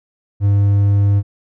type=tone; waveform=triangle; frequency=100.7 Hz; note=G2; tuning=47 cents sharp; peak=-8 dBFS; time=0.4-1.23 s; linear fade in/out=50 ms; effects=none